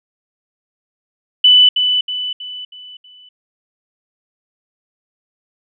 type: tone with echo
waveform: sine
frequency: 2989 Hz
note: F#7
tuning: 17 cents sharp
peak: -5 dBFS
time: 1.44-1.69 s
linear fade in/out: 5 ms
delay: 320 ms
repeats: 5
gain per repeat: -7 dB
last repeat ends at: 3.29 s
effects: none